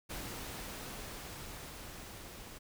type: noise with level ramp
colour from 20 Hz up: pink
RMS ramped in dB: -42 to -50 dBFS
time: 0.09-2.59 s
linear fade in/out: 20 ms
effects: none